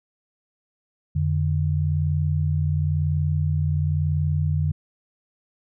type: tone pair together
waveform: sine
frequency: 88.12 / 149.1 Hz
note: F2 / D3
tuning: +16 / +27 cents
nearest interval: major sixth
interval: 911 cents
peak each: -22 dBFS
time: 1.15-4.72 s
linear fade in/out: 10 ms
effects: none